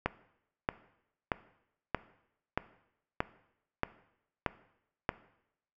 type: click train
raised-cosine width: 0.5 ms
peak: -13 dBFS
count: 9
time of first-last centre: 0.06-5.091 s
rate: 1.59 Hz
effects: noise-tail reverb RT60 0.8 s tail -17 dB re dry